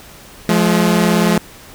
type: tone pair together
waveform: sawtooth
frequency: 174.36 / 212.7 Hz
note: F3 / G#3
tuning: -3 / +42 cents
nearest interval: minor third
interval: 345 cents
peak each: -10 dBFS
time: 0.49-1.38 s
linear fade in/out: 2 ms
effects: pink hiss -39 dBFS RMS until 1.74 s